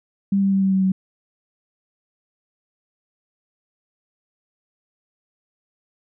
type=tone with pitch steps; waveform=sine; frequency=197.3 / 195.6 / 193.91 / 192.24 / 190.58 / 188.94 Hz; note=G3 / G3 / G3 / G3 / G3 / F#3; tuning=+11 / -4 / -19 / -34 / -49 / +37 cents; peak=-15 dBFS; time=0.32-0.92 s; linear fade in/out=5 ms; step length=100 ms; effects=none